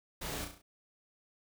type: noise with echo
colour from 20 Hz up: pink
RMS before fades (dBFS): -40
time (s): 0.21-0.45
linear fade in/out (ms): 10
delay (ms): 34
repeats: 5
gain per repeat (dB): -5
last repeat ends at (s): 0.62
effects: none